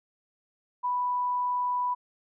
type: tone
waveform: sine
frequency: 987.8 Hz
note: B5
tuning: in tune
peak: -25 dBFS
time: 0.83-1.95 s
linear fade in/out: 20 ms
effects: none